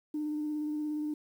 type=tone with vibrato; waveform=sine; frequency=301.5 Hz; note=D4; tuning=46 cents sharp; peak=-30 dBFS; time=0.14-1.14 s; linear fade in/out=5 ms; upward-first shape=square; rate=17 Hz; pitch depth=13 cents each way; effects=tanh soft clip ceiling -27 dBFS + 10-bit

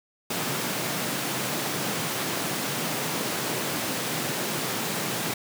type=high-pass noise; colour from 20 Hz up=pink; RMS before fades=-29 dBFS; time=0.3-5.34 s; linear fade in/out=5 ms; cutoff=120 Hz; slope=48 dB/octave; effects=none

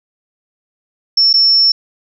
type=tone with dropouts; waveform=sine; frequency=5400 Hz; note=E8; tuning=41 cents sharp; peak=-7 dBFS; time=1.17-1.72 s; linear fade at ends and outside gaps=5 ms; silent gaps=1.33-1.338 s; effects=none

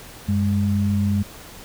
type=tone pair together; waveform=sine; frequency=96.06 / 203.9 Hz; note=G2 / G#3; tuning=-35 / -32 cents; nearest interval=octave + minor second; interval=1303 cents; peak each=-20 dBFS; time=0.28-1.23 s; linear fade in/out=10 ms; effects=pink hiss -41 dBFS RMS until 1.64 s

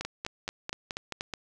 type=two click trains; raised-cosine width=0.2 ms; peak=-16 / -17 dBFS; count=6 / 7; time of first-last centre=0.01-1.209 / 0.05-1.338 s; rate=4.17 / 4.66 Hz; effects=none

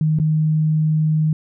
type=tone with dropouts; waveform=sine; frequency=155.56 Hz; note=D#3; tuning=in tune; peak=-14 dBFS; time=0.01-1.33 s; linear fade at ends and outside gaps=2 ms; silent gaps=0.188-0.198 s; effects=none

